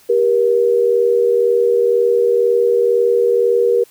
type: tone pair together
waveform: sine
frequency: 393.4 / 475.4 Hz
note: G4 / A#4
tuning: +6 / +34 cents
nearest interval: minor third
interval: 328 cents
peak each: -16 / -12 dBFS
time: 0.09-3.84 s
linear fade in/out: 10 ms
effects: white hiss -49 dBFS RMS until 3.9 s